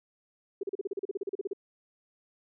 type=tone bursts; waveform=sine; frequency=392 Hz; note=G4; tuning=in tune; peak=-29 dBFS; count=16; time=0.61-1.533 s; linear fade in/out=5 ms; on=23 ms; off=37 ms; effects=none